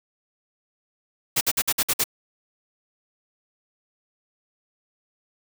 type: noise bursts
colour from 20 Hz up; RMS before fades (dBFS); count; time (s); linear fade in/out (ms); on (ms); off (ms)
white; -21; 7; 1.36-2.041; 10; 51; 54
effects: none